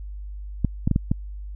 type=clicks; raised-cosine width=5 ms; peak=-7 dBFS; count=5; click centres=0.647 / 0.875 / 0.913 / 0.961 / 1.115 s; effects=added 50 Hz sine -32 dBFS peak until 1.55 s